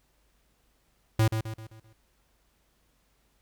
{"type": "tone with echo", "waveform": "square", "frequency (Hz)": 110.5, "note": "A2", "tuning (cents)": 8, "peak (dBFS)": -20, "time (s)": [1.19, 1.28], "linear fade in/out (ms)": 5, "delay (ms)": 130, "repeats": 5, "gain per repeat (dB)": -7, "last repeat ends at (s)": 1.93, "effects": ["added 50 Hz sine -70 dBFS peak until 3.41 s", "pink hiss -70 dBFS RMS until 3.41 s"]}